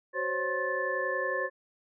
sine tone cluster, 374.8 / 522 / 553 / 1065 / 1748 Hz, F#4 / C5 / C#5 / C6 / A6, +22 / -4 / -4 / +30 / -12 cents, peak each -38 / -33 / -36 / -36 / -32 dBFS, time 0.13-1.5 s, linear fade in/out 50 ms, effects none

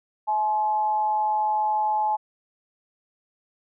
sine tone with amplitude modulation, 853 Hz, G#5, 46 cents sharp, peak -18 dBFS, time 0.27-2.17 s, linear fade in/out 20 ms, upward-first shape sine, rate 199 Hz, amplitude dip 50%, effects none

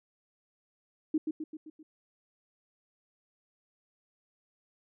sine tone with echo, 311.1 Hz, D#4, in tune, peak -24 dBFS, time 1.14-1.18 s, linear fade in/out 5 ms, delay 130 ms, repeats 5, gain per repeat -5 dB, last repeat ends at 1.83 s, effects none

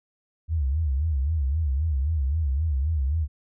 sine tone with vibrato, 73.42 Hz, D2, in tune, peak -21 dBFS, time 0.48-3.28 s, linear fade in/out 50 ms, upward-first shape sine, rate 3.8 Hz, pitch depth 200 cents each way, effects none

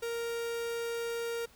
45% pulse tone, 466.2 Hz, A#4, in tune, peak -33 dBFS, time 0.02-1.46 s, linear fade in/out 10 ms, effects pink hiss -60 dBFS RMS until 1.55 s

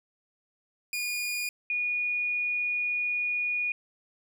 sawtooth / sine tone pair in turn, 2438 / 2451 Hz, D#7 / D#7, -36 / -27 cents, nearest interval unison, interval 9 cents, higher second, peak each -26 dBFS, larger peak neither, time 0.93-1.49 / 1.7-3.72 s, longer second, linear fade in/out 2 ms, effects none

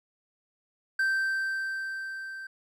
triangle tone with level ramp, 1561 Hz, G6, 8 cents flat, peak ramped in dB -21 to -36 dBFS, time 0.99-2.47 s, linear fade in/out 5 ms, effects none

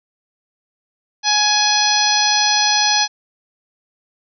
harmonic tone, 838 Hz, G#5, 15 cents sharp, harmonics 1 / 2 / 3 / 4 / 5 / 6 / 7, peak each -19 / -23 / -24 / -23 / -19 / -20 / -21 dBFS, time 1.23-3.08 s, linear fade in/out 50 ms, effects none

